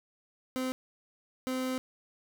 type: tone bursts at uneven times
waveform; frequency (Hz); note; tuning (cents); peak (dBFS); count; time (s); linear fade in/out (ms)
30% pulse; 257.9; C4; -25; -28; 2; 0.56-0.72 / 1.47-1.78; 0
effects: none